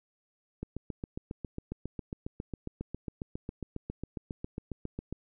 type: click train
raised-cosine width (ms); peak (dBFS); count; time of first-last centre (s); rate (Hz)
3; -23; 34; 0.63-5.126; 7.34
effects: none